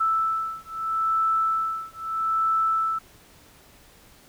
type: beating tone pair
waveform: sine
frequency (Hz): 1318.5 / 1319.28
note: E6 / E6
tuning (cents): 0 / +1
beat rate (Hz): 0.78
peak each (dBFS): -25 / -25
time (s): 0-2.99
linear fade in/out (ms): 10
effects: pink hiss -53 dBFS RMS until 4.28 s